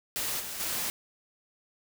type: noise with level steps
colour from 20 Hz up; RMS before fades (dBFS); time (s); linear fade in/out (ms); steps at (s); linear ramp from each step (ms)
white; -32 / -38 / -32; 0.16-0.9; 0; 0.39 / 0.59; 20
effects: none